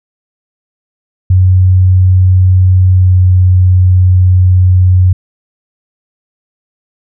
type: tone with pitch glide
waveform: sine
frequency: 92.5 to 91.65 Hz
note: F#2 to F#2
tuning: 0 to -16 cents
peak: -3 dBFS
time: 1.3-5.13 s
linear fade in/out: 5 ms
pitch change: -16 cents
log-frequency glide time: 2.91-3.16 s
effects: none